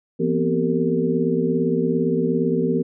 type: tone cluster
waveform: sine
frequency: 168.3 / 238.7 / 256.2 / 387.2 / 455.8 Hz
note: E3 / A#3 / C4 / G4 / A#4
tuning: +36 / +41 / -36 / -21 / -39 cents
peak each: -24 dBFS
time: 0.19-2.83 s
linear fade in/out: 20 ms
effects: none